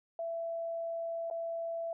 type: tone with dropouts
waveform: sine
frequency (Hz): 667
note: E5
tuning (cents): +20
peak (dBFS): -34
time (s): 0.19-1.93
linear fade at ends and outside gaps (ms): 2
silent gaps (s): 1.301-1.31
effects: none